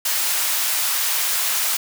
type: high-pass noise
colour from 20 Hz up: white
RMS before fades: -21 dBFS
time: 0.05-1.77 s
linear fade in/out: 5 ms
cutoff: 830 Hz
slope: 12 dB/octave
effects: none